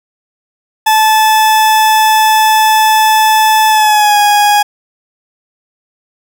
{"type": "tone with pitch glide", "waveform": "40% pulse", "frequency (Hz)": [870, 827.8], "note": ["A5", "G#5"], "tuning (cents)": [-20, -6], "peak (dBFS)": -5, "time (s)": [0.86, 4.63], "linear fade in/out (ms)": 10, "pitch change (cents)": -86, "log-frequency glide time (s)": [3.69, 4.17], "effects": []}